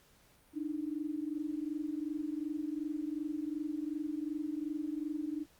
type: tone pair together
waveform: sine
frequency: 293.7 / 316.4 Hz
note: D4 / D#4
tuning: 0 / +29 cents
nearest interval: minor second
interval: 129 cents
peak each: -37 / -38 dBFS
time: 0.53-5.46 s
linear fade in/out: 50 ms
effects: pink hiss -65 dBFS RMS until 5.59 s + Opus 48 kbps